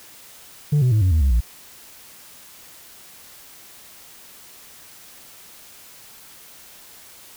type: tone with pitch steps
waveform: sine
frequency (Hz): 147.4 / 126.11 / 107.9 / 92.32 / 78.99 / 67.58 / 57.82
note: D3 / B2 / A2 / F#2 / D#2 / C#2 / A#1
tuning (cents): +7 / +37 / -33 / -3 / +27 / -43 / -13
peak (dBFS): -11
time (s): 0.72-1.406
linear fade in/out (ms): 10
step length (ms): 98
effects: tanh soft clip ceiling -13 dBFS + white hiss -45 dBFS RMS until 7.36 s